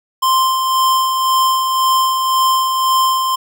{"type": "tone with tremolo", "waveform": "square", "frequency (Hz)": 1046, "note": "C6", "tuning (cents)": -1, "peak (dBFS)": -11, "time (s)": [0.22, 3.36], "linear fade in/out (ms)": 10, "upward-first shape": "sine", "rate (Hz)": 1.9, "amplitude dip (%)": 40, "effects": []}